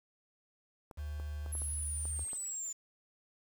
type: clicks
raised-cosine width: 1 ms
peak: -35 dBFS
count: 8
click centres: 0.912 / 1.199 / 1.462 / 1.552 / 1.619 / 2.054 / 2.193 / 2.332 s
type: tone with pitch glide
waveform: sine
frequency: 74.6 to 75.64 Hz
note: D2 to D#2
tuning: +28 to -48 cents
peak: -37 dBFS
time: 0.97-2.25 s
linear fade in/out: 20 ms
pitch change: +24 cents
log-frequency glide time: 1.47-1.98 s
type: exponential sweep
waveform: sine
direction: down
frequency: 11140 to 7040 Hz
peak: -37 dBFS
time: 1.52-2.73 s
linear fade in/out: 10 ms
effects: 9-bit